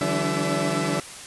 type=tone cluster; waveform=20% pulse; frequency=147 / 166.5 / 191.4 / 286.1 / 664 Hz; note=D3 / E3 / G3 / D4 / E5; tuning=+2 / +18 / -41 / -45 / +12 cents; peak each=-24 dBFS; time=0.01-1 s; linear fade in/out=2 ms; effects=white hiss -39 dBFS RMS until 1.26 s + resampled to 24000 Hz